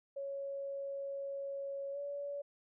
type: tone with pitch glide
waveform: sine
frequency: 554.4 to 569.3 Hz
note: C#5 to C#5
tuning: 0 to +46 cents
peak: -38 dBFS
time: 0.16-2.42 s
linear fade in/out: 10 ms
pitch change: +46 cents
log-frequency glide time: 1.92-1.98 s
effects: none